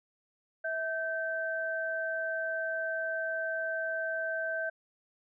sine tone pair together, 649 / 1552.5 Hz, E5 / G6, -27 / -17 cents, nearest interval octave + minor third, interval 1510 cents, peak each -34 / -33 dBFS, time 0.64-4.7 s, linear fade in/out 10 ms, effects none

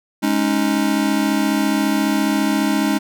square chord, Ab suspended fourth, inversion none, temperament just, 207.7 / 276.9 / 311.5 Hz, Ab3 / Db4 / Eb4, 0 / -2 / +2 cents, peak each -21 dBFS, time 0.22-2.99 s, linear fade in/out 20 ms, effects none

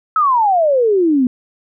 sine exponential sweep, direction down, 1315 to 242 Hz, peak -10 dBFS, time 0.16-1.27 s, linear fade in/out 2 ms, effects none

